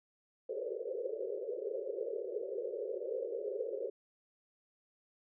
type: band-pass noise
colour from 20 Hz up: white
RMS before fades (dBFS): -39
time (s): 0.49-3.9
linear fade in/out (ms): 5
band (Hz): 380 to 550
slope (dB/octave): 96
effects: none